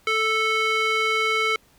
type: tone with band-pass filter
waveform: square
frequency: 440 Hz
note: A4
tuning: in tune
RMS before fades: -22 dBFS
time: 0.07-1.56 s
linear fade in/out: 2 ms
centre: 2100 Hz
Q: 1.7
effects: pink hiss -58 dBFS RMS until 1.78 s